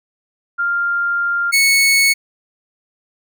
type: tone pair in turn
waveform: sine / sawtooth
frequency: 1396.9 / 2208 Hz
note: F6 / C#7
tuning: 0 / -7 cents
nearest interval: minor sixth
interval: 793 cents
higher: second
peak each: -15 / -7 dBFS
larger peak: second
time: 0.58-1.52 / 1.52-2.14 s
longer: first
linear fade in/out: 20 ms
effects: none